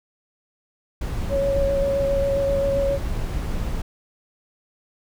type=noise; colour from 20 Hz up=brown; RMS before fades=-26 dBFS; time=1.01-3.82 s; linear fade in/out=5 ms
type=tone with vibrato; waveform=sine; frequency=554.4 Hz; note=C#5; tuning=in tune; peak=-19 dBFS; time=1.29-2.99 s; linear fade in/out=50 ms; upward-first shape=square; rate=7.5 Hz; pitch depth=10 cents each way
effects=none